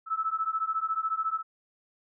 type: beating tone pair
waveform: sine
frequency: 1302 / 1316 Hz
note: E6 / E6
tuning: -22 / -3 cents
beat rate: 14 Hz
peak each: -30 dBFS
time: 0.06-1.43 s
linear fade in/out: 50 ms
effects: none